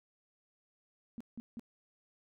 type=tone bursts; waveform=sine; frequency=232 Hz; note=A#3; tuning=8 cents flat; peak=-40 dBFS; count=3; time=1.18-1.595 s; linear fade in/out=0 ms; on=25 ms; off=170 ms; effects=none